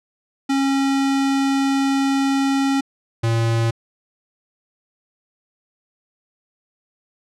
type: tone pair in turn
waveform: square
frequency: 273 / 114.78 Hz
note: C#4 / A#2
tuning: -26 / -26 cents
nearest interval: octave + minor third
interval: 1500 cents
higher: first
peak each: -17 dBFS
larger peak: neither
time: 0.49-2.81 / 3.23-3.71 s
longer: first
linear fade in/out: 10 ms
effects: low-pass 8000 Hz 12 dB/octave